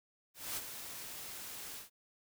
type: noise with ADSR envelope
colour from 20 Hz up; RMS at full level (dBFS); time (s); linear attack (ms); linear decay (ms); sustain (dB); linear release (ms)
white; -38; 0.34-1.9; 230; 33; -8; 130
effects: none